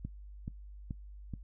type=click train; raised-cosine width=5 ms; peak=-26 dBFS; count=4; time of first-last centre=0.05-1.338 s; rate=2.33 Hz; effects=noise-tail reverb RT60 0.1 s tail -20 dB re dry + added 50 Hz sine -46 dBFS peak until 1.43 s